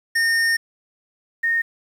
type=tone pair in turn; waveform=square / sine; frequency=1830 / 1842.7 Hz; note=A#6 / A#6; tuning=-32 / -21 cents; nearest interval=unison; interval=11 cents; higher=second; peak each=-17 dBFS; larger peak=neither; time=0.15-0.57 / 1.43-1.62 s; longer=first; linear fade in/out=10 ms; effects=low-pass 11000 Hz 12 dB/octave + 8-bit